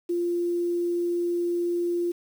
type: tone with quantisation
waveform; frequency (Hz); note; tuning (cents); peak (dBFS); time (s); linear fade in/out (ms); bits
sine; 347.3; F4; -10; -23; 0.09-2.12; 10; 8
effects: none